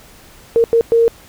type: tone bursts at uneven times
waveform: sine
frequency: 462 Hz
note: A#4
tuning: 16 cents flat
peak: -8 dBFS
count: 3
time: 0.56-0.64 / 0.73-0.81 / 0.92-1.08 s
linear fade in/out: 0 ms
effects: pink hiss -43 dBFS RMS until 1.28 s